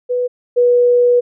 sine tone pair in turn, 493.9 / 487.4 Hz, B4 / B4, 0 / -23 cents, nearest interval unison, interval 23 cents, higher first, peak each -14 / -8 dBFS, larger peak second, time 0.09-0.28 / 0.56-1.21 s, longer second, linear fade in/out 20 ms, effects none

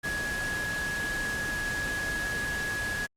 sine tone in noise, 1675 Hz, G#6, 14 cents sharp, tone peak -30 dBFS, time 0.03-3.07 s, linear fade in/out 20 ms, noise pink, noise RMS -36 dBFS, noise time 0.03-3.07 s, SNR +3 dB, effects low-pass 11000 Hz 12 dB/octave + Opus 48 kbps

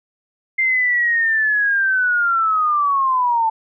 sine linear sweep, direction down, 2100 to 879 Hz, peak -14 dBFS, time 0.58-3.5 s, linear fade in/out 10 ms, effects none

